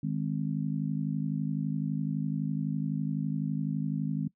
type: harmonic tone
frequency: 51.91 Hz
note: G#1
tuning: in tune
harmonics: 3 / 4 / 5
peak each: -31 / -33 / -35 dBFS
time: 0.03-4.28 s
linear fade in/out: 5 ms
effects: noise-tail reverb RT60 0.1 s tail -21 dB re dry